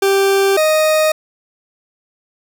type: tone pair in turn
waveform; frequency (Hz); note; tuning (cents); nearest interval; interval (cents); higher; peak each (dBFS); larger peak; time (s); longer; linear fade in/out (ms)
40% pulse; 392 / 622.3; G4 / D#5; 0 / 0; minor sixth; 800; second; -10; neither; 0.02-0.57 / 0.57-1.12; neither; 5
effects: none